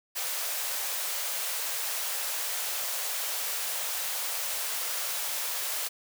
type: high-pass noise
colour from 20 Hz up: white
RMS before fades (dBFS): -32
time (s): 0.15-5.89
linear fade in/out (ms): 20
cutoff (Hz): 470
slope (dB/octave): 48
effects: none